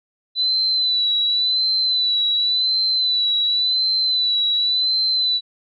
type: tone with vibrato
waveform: sine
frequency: 3993 Hz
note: B7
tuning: 18 cents sharp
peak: -16 dBFS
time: 0.35-5.41 s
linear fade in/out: 50 ms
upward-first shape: sine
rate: 0.91 Hz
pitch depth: 46 cents each way
effects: none